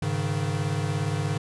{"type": "chord", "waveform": "square", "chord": "Ab suspended fourth", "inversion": "none", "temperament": "equal with one note detuned", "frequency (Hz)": [102.1, 138.59, 155.56], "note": ["Ab2", "Db3", "Eb3"], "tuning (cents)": [-29, 0, 0], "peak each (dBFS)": -30, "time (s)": [0.02, 1.38], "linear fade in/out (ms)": 5, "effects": ["resampled to 24000 Hz"]}